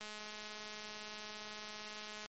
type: click train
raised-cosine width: 0.2 ms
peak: -30 dBFS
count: 478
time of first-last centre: 0.01-2.26 s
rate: 212 Hz
effects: MP3 32 kbps